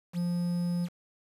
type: tone with quantisation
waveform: triangle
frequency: 174.61 Hz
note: F3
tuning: in tune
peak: -25 dBFS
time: 0.13-0.89 s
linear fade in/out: 50 ms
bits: 8
effects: resampled to 32000 Hz